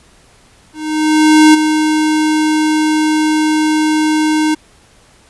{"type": "tone with ADSR envelope", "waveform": "square", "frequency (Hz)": 309, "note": "D#4", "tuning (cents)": -12, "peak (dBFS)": -3, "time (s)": [0.73, 4.55], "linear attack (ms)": 810, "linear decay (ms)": 14, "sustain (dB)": -8, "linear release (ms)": 12, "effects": ["pink hiss -47 dBFS RMS until 5.29 s", "resampled to 24000 Hz"]}